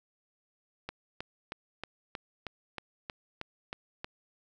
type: click train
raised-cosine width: 0.3 ms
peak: -21 dBFS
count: 11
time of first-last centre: 0.89-4.045 s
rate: 3.17 Hz
effects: none